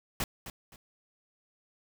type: noise with echo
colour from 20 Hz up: pink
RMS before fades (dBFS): -31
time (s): 0.2-0.24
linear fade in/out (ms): 2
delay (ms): 260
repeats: 2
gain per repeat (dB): -11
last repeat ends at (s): 0.76
effects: none